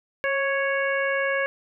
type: harmonic tone with a mistuned harmonic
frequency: 554.4 Hz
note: C#5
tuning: in tune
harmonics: 1 / 2 / 3 / 4 / 5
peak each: -25 / -32 / -26 / -30 / -37 dBFS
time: 0.24-1.46 s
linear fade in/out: 0 ms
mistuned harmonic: 1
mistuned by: -25 cents
effects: none